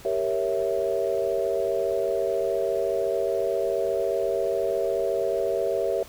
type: chord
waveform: sine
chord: G diminished seventh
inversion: none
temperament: equal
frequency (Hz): 392 / 466.2 / 554.4 / 659.3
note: G4 / Bb4 / Db5 / Fb5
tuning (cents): 0 / 0 / 0 / 0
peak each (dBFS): -28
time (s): 0.05-6.03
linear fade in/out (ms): 2
effects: pink hiss -47 dBFS RMS until 6.08 s

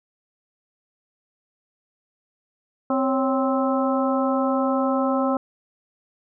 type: harmonic tone with a mistuned harmonic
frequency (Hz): 261.6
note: C4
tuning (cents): 0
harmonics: 1 / 2 / 3 / 4 / 5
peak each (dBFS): -22 / -24 / -28 / -29 / -29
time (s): 2.9-5.37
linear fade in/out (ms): 2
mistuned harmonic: 2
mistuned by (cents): +82
effects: none

